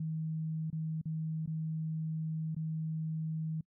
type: tone with dropouts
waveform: sine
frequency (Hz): 158.7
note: D#3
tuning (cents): +35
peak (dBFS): -33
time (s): 0-3.61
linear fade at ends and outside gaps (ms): 5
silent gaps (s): 0.703-0.727 / 1.015-1.055 / 1.461-1.474 / 2.548-2.564
effects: noise-tail reverb RT60 0.1 s tail -25 dB re dry